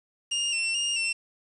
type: tone with vibrato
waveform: sawtooth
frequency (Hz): 2763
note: F7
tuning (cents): -19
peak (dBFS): -22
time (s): 0.31-1.13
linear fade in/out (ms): 10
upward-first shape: square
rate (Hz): 2.3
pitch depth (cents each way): 39
effects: resampled to 22050 Hz + 8-bit